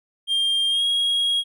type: tone with pitch glide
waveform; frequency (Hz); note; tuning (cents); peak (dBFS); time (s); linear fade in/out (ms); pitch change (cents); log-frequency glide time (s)
triangle; 3200 to 3290; G7 to G#7; +35 to -17; -17; 0.27-1.44; 50; +48; 0.69-0.84
effects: none